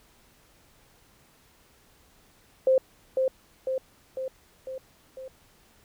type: tone with echo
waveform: sine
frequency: 523.3 Hz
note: C5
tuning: in tune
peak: -17 dBFS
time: 2.67-2.78 s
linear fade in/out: 2 ms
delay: 500 ms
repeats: 5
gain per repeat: -4 dB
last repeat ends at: 5.28 s
effects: pink hiss -60 dBFS RMS until 5.84 s